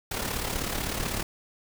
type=noise with amplitude modulation; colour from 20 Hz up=pink; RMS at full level=-28 dBFS; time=0.11-1.23 s; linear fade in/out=5 ms; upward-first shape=sine; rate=36 Hz; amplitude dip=60%; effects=none